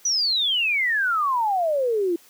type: exponential sweep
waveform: sine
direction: down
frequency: 6020 to 329.6 Hz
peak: -19 dBFS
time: 0.05-2.16 s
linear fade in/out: 5 ms
effects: white hiss -53 dBFS RMS until 2.29 s + high-pass 200 Hz 12 dB/octave